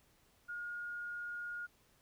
sine tone, 1429 Hz, F6, 39 cents sharp, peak -40 dBFS, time 0.48-1.67 s, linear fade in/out 20 ms, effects pink hiss -70 dBFS RMS until 2.01 s

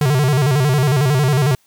square tone with vibrato, 138.3 Hz, C#3, 4 cents flat, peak -13 dBFS, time 0.01-1.55 s, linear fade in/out 2 ms, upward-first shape square, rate 11 Hz, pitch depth 130 cents each way, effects white hiss -58 dBFS RMS until 1.66 s

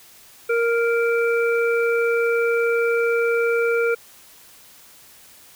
harmonic tone, 466.2 Hz, A#4, in tune, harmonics 1 / 3 / 5, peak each -18 / -24 / -28 dBFS, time 0.49-3.95 s, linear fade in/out 10 ms, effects white hiss -48 dBFS RMS until 5.55 s

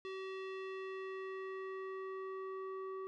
square tone with low-pass filter sweep, 381.5 Hz, G4, 47 cents flat, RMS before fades -44 dBFS, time 0.05-3.07 s, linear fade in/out 0 ms, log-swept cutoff 3300 to 1100 Hz, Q 1.6, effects none

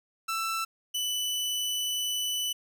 sawtooth tone pair in turn, 1331 / 2983 Hz, E6 / F#7, +16 / +13 cents, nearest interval octave + major second, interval 1397 cents, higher second, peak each -25 dBFS, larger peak neither, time 0.28-0.65 / 0.94-2.53 s, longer second, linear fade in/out 10 ms, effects none

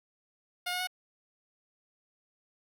10% pulse tone with pitch steps, 715 / 723.7 / 732.6 Hz, F5 / F#5 / F#5, +41 / -39 / -17 cents, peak -23 dBFS, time 0.66-0.873 s, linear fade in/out 10 ms, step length 71 ms, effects none

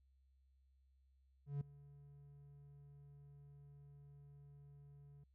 triangle tone with ADSR envelope, 142.4 Hz, C#3, 47 cents sharp, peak -35 dBFS, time 1.46-5.24 s, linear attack 150 ms, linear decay 4 ms, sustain -21 dB, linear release 7 ms, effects added 66 Hz sine -70 dBFS peak until 5.34 s

